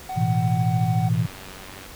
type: tone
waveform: triangle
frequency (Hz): 750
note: F#5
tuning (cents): +23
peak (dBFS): -26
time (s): 0.09-1.09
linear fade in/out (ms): 5
type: chord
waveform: sine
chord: A suspended second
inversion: none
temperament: equal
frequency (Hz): 110 / 123.47 / 164.81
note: A2 / B2 / E3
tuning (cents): 0 / 0 / 0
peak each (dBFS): -23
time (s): 0.16-1.27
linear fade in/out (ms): 20
type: click train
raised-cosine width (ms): 0.3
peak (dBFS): -25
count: 70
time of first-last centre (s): 1.14-1.863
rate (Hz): 95.4
effects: pink hiss -42 dBFS RMS until 1.95 s